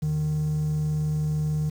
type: tone pair together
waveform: triangle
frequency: 79.8 / 153.05 Hz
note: D#2 / D#3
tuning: +44 / -28 cents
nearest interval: major seventh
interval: 1128 cents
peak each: -32 / -20 dBFS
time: 0.02-1.7 s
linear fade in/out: 10 ms
effects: tanh soft clip ceiling -17 dBFS + 8-bit